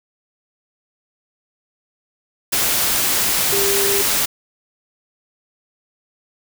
sine tone in noise, 398 Hz, G4, 26 cents sharp, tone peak -20 dBFS, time 3.52-4.02 s, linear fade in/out 10 ms, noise white, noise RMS -18 dBFS, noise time 2.52-4.26 s, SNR -5 dB, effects none

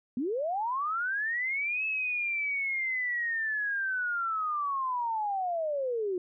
sine linear two-way sweep, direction up then down, 226.7 to 2608 to 349.9 Hz, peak -28 dBFS, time 0.17-6.18 s, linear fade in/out 2 ms, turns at 1.85 s, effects none

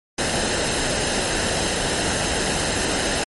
pink noise with comb filter, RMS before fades -22 dBFS, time 0.18-3.24 s, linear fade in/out 5 ms, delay 0.87 ms, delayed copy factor -0.5, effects MP3 48 kbps

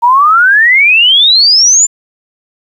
sine exponential sweep, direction up, 925 to 7280 Hz, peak -3 dBFS, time 0.02-1.87 s, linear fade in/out 20 ms, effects 7-bit

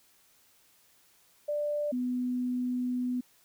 sine tone pair in turn, 590 / 249.1 Hz, D5 / B3, +8 / +15 cents, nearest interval octave + minor third, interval 1493 cents, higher first, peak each -28 dBFS, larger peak neither, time 1.48-1.92 / 1.92-3.21 s, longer second, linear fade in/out 10 ms, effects white hiss -64 dBFS RMS until 3.44 s

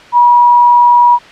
sine tone, 965 Hz, B5, 40 cents flat, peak -3 dBFS, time 0.12-1.19 s, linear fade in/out 50 ms, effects white hiss -35 dBFS RMS until 1.31 s + low-pass 3000 Hz 12 dB/octave

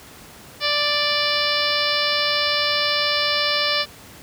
harmonic tone, 587.3 Hz, D5, in tune, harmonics 1 / 2 / 3 / 4 / 5 / 6 / 7 / 8 / 9, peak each -27 / -27 / -27 / -27 / -27 / -27 / -27 / -27 / -27 dBFS, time 0.6-3.86 s, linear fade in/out 50 ms, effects pink hiss -43 dBFS RMS until 4.22 s + high-pass 60 Hz 12 dB/octave

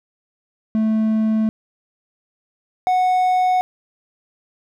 triangle tone pair in turn, 218.9 / 736.3 Hz, A3 / F#5, -9 / -9 cents, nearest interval octave + major sixth, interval 2100 cents, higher second, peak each -13 / -12 dBFS, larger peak second, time 0.75-1.49 / 2.87-3.61 s, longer neither, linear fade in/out 0 ms, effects none

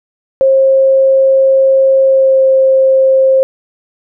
sine tone with pitch glide, 535 to 530.4 Hz, C5 to C5, +38 to +23 cents, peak -5 dBFS, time 0.41-3.43 s, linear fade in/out 0 ms, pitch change -15 cents, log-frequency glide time 2.04-2.43 s, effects none

